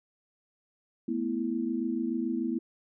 sine chord, A suspended second, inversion none, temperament equal, 220 / 246.9 / 329.6 Hz, A3 / B3 / E4, 0 / 0 / 0 cents, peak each -34 / -31 / -32 dBFS, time 1.08-2.59 s, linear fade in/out 5 ms, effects none

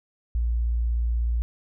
sine tone, 58.27 Hz, A#1, in tune, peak -21 dBFS, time 0.35-1.42 s, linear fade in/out 0 ms, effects none

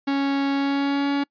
45% pulse tone with pitch glide, 277.2 to 282 Hz, C#4 to C#4, 0 to +30 cents, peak -20 dBFS, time 0.07-1.24 s, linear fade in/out 10 ms, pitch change +30 cents, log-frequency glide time 0.53-1.1 s, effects noise-tail reverb RT60 0.1 s tail -26 dB re dry + resampled to 11025 Hz

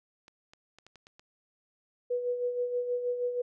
clicks, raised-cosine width 0.2 ms, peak -35 dBFS, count 7, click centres 0.281 / 0.535 / 0.786 / 0.866 / 0.957 / 1.069 / 1.195 s
sine tone with tremolo, 490.1 Hz, B4, 13 cents flat, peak -26 dBFS, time 2.1-3.42 s, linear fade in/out 10 ms, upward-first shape sine, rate 6.3 Hz, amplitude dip 55%
effects none

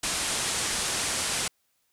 white low-pass noise, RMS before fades -29 dBFS, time 0.03-1.48 s, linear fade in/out 5 ms, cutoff 10000 Hz, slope 48 dB/octave, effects white hiss -72 dBFS RMS until 1.92 s

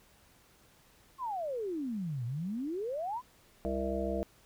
sine exponential two-way sweep, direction down then up, 1104 to 114.3 to 1049 Hz, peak -33 dBFS, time 1.18-3.22 s, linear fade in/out 50 ms, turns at 2.25 s
harmonic tone, 66.5 Hz, C2, 29 cents sharp, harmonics 1 / 3 / 5 / 7 / 9 / 10, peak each -38 / -38 / -38 / -38 / -38 / -38 dBFS, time 3.65-4.23 s, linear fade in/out 0 ms
effects pink hiss -63 dBFS RMS until 4.45 s

